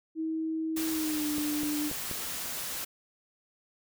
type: tone with pitch glide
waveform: sine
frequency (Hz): 319.9 to 298.5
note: D#4 to D4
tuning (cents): +48 to +28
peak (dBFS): -29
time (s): 0.15-1.92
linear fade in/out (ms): 50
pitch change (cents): -120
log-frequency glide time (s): 0.91-1.27
type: noise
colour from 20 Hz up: white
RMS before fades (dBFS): -36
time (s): 0.76-2.85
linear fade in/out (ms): 10
type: clicks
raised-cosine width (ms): 2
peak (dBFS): -25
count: 4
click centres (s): 1.382 / 1.633 / 1.914 / 2.113
effects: none